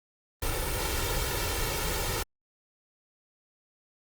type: noise with comb filter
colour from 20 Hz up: pink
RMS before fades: -30 dBFS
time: 0.42-2.23 s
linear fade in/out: 5 ms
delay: 2.2 ms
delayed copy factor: +0.7
effects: Opus 32 kbps